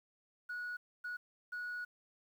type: tone bursts at uneven times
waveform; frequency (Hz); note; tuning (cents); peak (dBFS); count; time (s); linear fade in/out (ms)
sine; 1461; F#6; -22; -37; 3; 0.49-0.77 / 1.04-1.17 / 1.52-1.85; 10
effects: tanh soft clip ceiling -37 dBFS + 11-bit